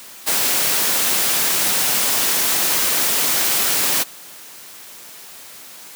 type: noise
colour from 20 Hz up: white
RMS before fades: -18 dBFS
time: 0.26-4.04 s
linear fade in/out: 20 ms
effects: white hiss -39 dBFS RMS until 5.95 s + high-pass 150 Hz 12 dB/octave